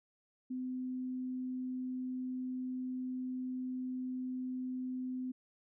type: tone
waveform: sine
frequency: 255.1 Hz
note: C4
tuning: 44 cents flat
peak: -36 dBFS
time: 0.5-5.32 s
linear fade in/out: 10 ms
effects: none